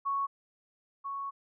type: tone pair in turn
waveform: sine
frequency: 1108.7 / 1108.7 Hz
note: C#6 / C#6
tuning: 0 / 0 cents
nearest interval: unison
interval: 0 cents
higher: neither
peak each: -28 / -34 dBFS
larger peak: first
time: 0.05-0.27 / 1.04-1.31 s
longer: second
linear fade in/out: 20 ms
effects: none